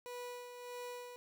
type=tone with tremolo; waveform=30% pulse; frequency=490 Hz; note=B4; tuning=14 cents flat; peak=-40 dBFS; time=0.06-1.16 s; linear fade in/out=0 ms; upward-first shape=sine; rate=1.6 Hz; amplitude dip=50%; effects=13-bit